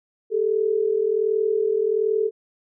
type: tone pair together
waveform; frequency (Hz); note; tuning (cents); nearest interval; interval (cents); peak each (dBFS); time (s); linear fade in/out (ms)
sine; 398.7 / 440; G4 / A4; +29 / 0; major second; 171; -23 / -20; 0.3-2.31; 50
effects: none